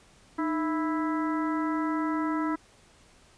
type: harmonic tone with a mistuned harmonic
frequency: 329.2 Hz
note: E4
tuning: 2 cents flat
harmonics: 1 / 2 / 3 / 4 / 5 / 6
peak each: -27 / -40 / -34 / -35 / -43 / -43 dBFS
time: 0.38-2.56 s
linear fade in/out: 10 ms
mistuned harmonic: 1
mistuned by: -110 cents
effects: pink hiss -58 dBFS RMS until 3.37 s + resampled to 22050 Hz